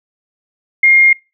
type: tone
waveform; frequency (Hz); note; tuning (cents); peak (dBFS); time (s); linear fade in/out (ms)
sine; 2128; C7; +29; -5; 0.83-1.13; 5
effects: noise-tail reverb RT60 0.3 s tail -26 dB re dry